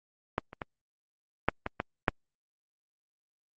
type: clicks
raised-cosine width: 0.5 ms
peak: -11 / -28 / -19 / -7 / -16 / -14 / -7 dBFS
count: 7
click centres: 0.381 / 0.531 / 0.618 / 1.486 / 1.664 / 1.801 / 2.082 s
effects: Opus 32 kbps